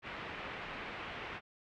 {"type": "low-pass noise", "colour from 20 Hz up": "white", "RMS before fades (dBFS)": -44, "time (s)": [0.02, 1.41], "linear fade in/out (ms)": 50, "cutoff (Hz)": 2600, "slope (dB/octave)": 24, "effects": []}